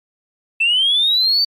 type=linear sweep; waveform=sine; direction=up; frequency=2627 to 4612 Hz; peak=-11 dBFS; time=0.6-1.45 s; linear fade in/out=10 ms; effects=tanh soft clip ceiling -8 dBFS + MP3 64 kbps